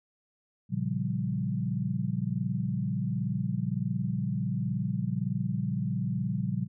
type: chord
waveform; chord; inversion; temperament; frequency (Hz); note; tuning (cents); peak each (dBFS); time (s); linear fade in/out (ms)
sine; G half-diminished seventh; first; equal; 116.54 / 138.59 / 174.61 / 196; Bb2 / Db3 / F3 / G3; 0 / 0 / 0 / 0; -33; 0.69-6.68; 50
effects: none